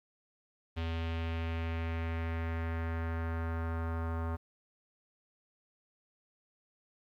square tone with low-pass filter sweep, 82.41 Hz, E2, in tune, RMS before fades -35 dBFS, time 0.76-4.37 s, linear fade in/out 20 ms, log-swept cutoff 3200 to 1200 Hz, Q 2.2, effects 11-bit

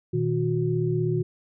sine tone cluster, 121.4 / 157.6 / 363.4 Hz, B2 / D#3 / F#4, -29 / +23 / -31 cents, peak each -26 dBFS, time 0.13-1.23 s, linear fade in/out 10 ms, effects none

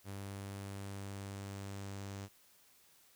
sawtooth tone with low-pass filter sweep, 98.9 Hz, G2, 16 cents sharp, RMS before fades -45 dBFS, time 0.04-2.29 s, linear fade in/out 50 ms, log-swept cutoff 11000 to 7100 Hz, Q 2.1, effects white hiss -66 dBFS RMS until 3.15 s

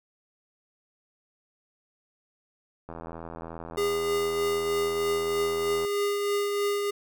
click train, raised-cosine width 1 ms, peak -25 dBFS, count 246, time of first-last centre 2.89-5.849 s, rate 82.8 Hz
square tone with tremolo, 407.1 Hz, G#4, 35 cents flat, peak -24 dBFS, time 3.77-6.91 s, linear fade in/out 10 ms, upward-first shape triangle, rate 3.2 Hz, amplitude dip 35%
effects none

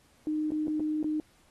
sine tone with dropouts, 306.9 Hz, D#4, 24 cents flat, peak -27 dBFS, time 0.27-1.2 s, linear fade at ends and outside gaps 1 ms, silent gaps 0.506-0.519 / 0.672-0.68 / 0.797-0.803 / 1.029-1.043 s, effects pink hiss -64 dBFS RMS until 1.5 s + AAC 32 kbps

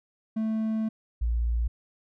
triangle / sine tone pair in turn, 220 / 58.02 Hz, A3 / A#1, 0 / -7 cents, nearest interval octave + major seventh, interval 2307 cents, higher first, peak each -23 dBFS, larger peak neither, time 0.36-0.89 / 1.21-1.68 s, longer first, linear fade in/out 10 ms, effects none

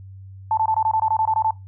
sine tone bursts, 880 Hz, A5, in tune, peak -16 dBFS, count 12, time 0.51-1.508 s, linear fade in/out 2 ms, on 63 ms, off 22 ms, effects noise-tail reverb RT60 0.2 s tail -20 dB re dry + added 96 Hz sine -37 dBFS peak until 1.67 s

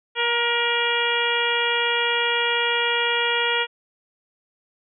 harmonic tone with a mistuned harmonic, 474.1 Hz, A#4, 29 cents sharp, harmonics 1 / 2 / 3 / 4 / 5 / 6 / 7, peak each -27 / -27 / -27 / -27 / -27 / -27 / -27 dBFS, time 0.15-3.67 s, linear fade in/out 50 ms, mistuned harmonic 2, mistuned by -17 cents, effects none

